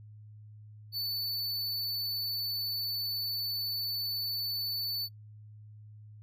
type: tone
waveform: square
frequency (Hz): 4491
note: C#8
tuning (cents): +22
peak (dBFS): -32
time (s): 0.92-5.09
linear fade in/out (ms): 50
effects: noise-tail reverb RT60 0.1 s tail -25 dB re dry + added 106 Hz sine -48 dBFS peak until 6.22 s